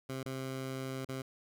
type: tone with dropouts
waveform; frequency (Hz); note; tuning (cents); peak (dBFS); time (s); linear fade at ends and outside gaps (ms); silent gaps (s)
15% pulse; 132.2; C3; +18; -31; 0.09-1.22; 5; 0.231-0.258 / 1.049-1.088
effects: none